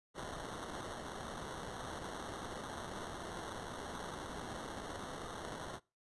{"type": "noise with sample-and-hold", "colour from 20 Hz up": "white", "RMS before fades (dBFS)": -45, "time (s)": [0.14, 5.8], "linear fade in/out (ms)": 50, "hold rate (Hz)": 2450, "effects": ["noise-tail reverb RT60 0.3 s tail -23 dB re dry", "resampled to 24000 Hz"]}